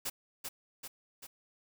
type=noise with echo; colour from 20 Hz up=white; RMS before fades=-36 dBFS; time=0.05-0.1 s; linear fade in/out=10 ms; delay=390 ms; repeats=3; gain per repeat=-4 dB; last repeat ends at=1.27 s; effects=none